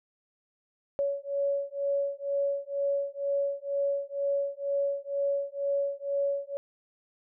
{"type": "beating tone pair", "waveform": "sine", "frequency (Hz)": [560, 562.1], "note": ["C#5", "C#5"], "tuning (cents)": [18, 24], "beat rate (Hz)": 2.1, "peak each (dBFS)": -30, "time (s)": [0.99, 6.57], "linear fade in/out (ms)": 0, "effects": []}